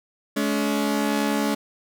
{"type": "tone pair together", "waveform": "sawtooth", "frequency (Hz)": [212.7, 283.8], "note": ["G#3", "C#4"], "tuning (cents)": [42, 41], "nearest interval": "perfect fourth", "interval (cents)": 499, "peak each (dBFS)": [-20, -20], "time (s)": [0.36, 1.55], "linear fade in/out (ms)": 10, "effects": []}